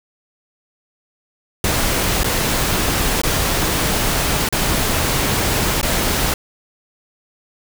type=noise with dropouts; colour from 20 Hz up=pink; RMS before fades=-18 dBFS; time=1.64-6.34 s; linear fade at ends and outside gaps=2 ms; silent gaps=2.234-2.243 / 3.217-3.234 / 4.489-4.525 / 5.814-5.829 s; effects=none